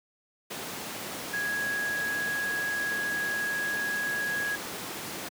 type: tone in noise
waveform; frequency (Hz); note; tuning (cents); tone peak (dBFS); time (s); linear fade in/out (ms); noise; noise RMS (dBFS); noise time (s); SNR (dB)
sine; 1659; G#6; -2; -28; 1.33-4.56; 10; pink; -36; 0.5-5.29; +5
effects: high-pass 200 Hz 12 dB/octave